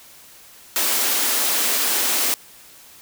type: high-pass noise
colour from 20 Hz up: white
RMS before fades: -20 dBFS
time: 0.76-2.34 s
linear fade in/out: 0 ms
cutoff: 220 Hz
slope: 96 dB/octave
effects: white hiss -46 dBFS RMS until 3.01 s